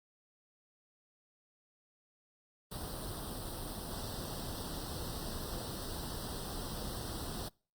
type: noise with comb filter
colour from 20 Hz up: pink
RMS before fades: -41 dBFS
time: 2.71-7.49 s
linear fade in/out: 10 ms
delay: 0.22 ms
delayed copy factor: +0.9
effects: noise-tail reverb RT60 0.4 s tail -26 dB re dry + Opus 32 kbps